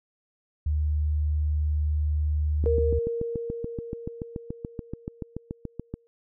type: tone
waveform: sine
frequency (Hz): 75.3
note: D2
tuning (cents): +44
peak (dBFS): -22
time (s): 0.66-2.99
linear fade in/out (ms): 5
type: click train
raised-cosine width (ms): 3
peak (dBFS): -18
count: 24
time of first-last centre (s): 2.64-5.94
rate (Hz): 6.97
type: tone with exponential decay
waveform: sine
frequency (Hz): 466.2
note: A#4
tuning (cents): 0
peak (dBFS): -21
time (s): 2.66-6.07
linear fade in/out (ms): 0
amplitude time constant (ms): 740
effects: none